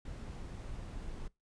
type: noise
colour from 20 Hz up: brown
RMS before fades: -43 dBFS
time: 0.05-1.28 s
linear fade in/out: 5 ms
effects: noise-tail reverb RT60 0.2 s tail -22 dB re dry + resampled to 22050 Hz